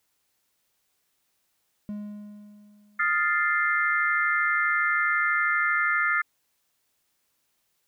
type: tone with exponential decay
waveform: triangle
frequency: 207.7 Hz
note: G#3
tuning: in tune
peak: -28 dBFS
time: 1.89-3.46 s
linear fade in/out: 0 ms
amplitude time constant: 340 ms
type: chord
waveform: sine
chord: F dominant seventh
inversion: third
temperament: equal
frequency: 1244.5 / 1396.9 / 1760 / 2093 Hz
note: Eb6 / F6 / A6 / C7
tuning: 0 / 0 / 0 / 0 cents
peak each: -29 / -26 / -26 / -27 dBFS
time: 2.99-6.22 s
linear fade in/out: 10 ms
effects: white hiss -73 dBFS RMS until 7.87 s